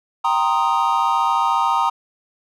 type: chord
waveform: triangle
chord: C minor seventh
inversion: second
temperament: equal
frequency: 784 / 932.3 / 1046.5 / 1244.5 Hz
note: G5 / Bb5 / C6 / Eb6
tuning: 0 / 0 / 0 / 0 cents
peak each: -21 / -17 / -22 / -19 dBFS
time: 0.24-1.9 s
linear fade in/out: 10 ms
effects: none